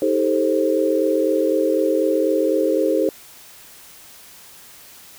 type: chord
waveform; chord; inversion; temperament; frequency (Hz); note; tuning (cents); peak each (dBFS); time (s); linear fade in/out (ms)
sine; A half-diminished seventh; second; just; 316.8 / 396 / 440 / 528; Eb4 / G4 / A4 / C5; +31 / +18 / 0 / +16; -21 / -22 / -22 / -20; 0.02-3.09; 2
effects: white hiss -44 dBFS RMS until 5.18 s